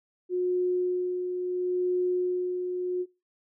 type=tone with tremolo; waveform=sine; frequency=361.6 Hz; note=F#4; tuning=40 cents flat; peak=-23 dBFS; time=0.29-3.06 s; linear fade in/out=50 ms; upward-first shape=sine; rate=0.73 Hz; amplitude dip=45%; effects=noise-tail reverb RT60 0.3 s tail -24 dB re dry